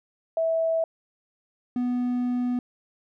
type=tone pair in turn; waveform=sine / triangle; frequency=653 / 246.6 Hz; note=E5 / B3; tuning=-17 / -2 cents; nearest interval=octave + perfect fourth; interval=1685 cents; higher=first; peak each=-21 dBFS; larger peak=neither; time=0.37-0.84 / 1.76-2.59 s; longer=second; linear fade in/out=2 ms; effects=none